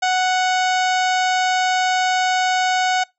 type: harmonic tone with a mistuned harmonic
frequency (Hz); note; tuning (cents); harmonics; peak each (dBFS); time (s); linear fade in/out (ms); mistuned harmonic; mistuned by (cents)
740; F#5; 0; 1 / 2 / 3 / 4 / 5 / 6 / 7 / 8 / 9 / 10; -17 / -23 / -27 / -29 / -31 / -33 / -34 / -35 / -36 / -37; 0.02-3.04; 10; 8; +67
effects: noise-tail reverb RT60 0.2 s tail -25 dB re dry